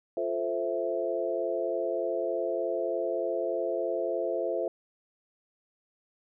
sine chord, F major seventh, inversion none, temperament equal, 349.2 / 440 / 523.3 / 659.3 Hz, F4 / A4 / C5 / E5, 0 / 0 / 0 / 0 cents, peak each -34 / -34 / -32 / -32 dBFS, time 0.17-4.68 s, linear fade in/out 2 ms, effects none

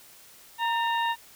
harmonic tone with a mistuned harmonic, 932 Hz, A#5, 1 cent flat, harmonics 1 / 2 / 3 / 4, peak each -25 / -31 / -35 / -37 dBFS, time 0.58-1.16 s, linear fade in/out 50 ms, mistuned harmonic 2, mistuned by -56 cents, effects white hiss -52 dBFS RMS until 1.35 s

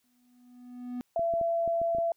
triangle tone with exponential growth, 246.6 Hz, B3, 2 cents flat, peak -29 dBFS, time 0.04-1.01 s, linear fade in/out 0 ms, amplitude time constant 210 ms
sine tone, 673 Hz, E5, 36 cents sharp, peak -25 dBFS, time 1.16-2.12 s, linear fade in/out 2 ms
clicks, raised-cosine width 2 ms, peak -28 dBFS, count 7, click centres 1.194 / 1.338 / 1.413 / 1.677 / 1.816 / 1.949 / 1.985 s
effects white hiss -74 dBFS RMS until 2.16 s

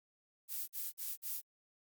violet noise bursts, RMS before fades -40 dBFS, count 4, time 0.48-1.418 s, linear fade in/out 50 ms, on 200 ms, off 46 ms, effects Opus 48 kbps

